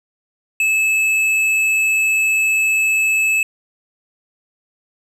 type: tone with hard clipping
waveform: triangle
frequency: 2605 Hz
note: E7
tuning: 21 cents flat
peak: -15 dBFS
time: 0.6-3.43 s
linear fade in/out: 2 ms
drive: 11 dB
effects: none